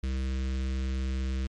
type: tone with notch filter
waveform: square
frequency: 65.41 Hz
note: C2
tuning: in tune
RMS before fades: -30 dBFS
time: 0.03-1.47 s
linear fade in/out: 5 ms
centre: 800 Hz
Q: 0.57
effects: low-pass 6000 Hz 12 dB/octave + MP3 48 kbps